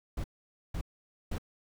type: noise bursts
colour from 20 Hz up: brown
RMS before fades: -34 dBFS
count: 3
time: 0.17-1.383 s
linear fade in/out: 5 ms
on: 71 ms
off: 500 ms
effects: none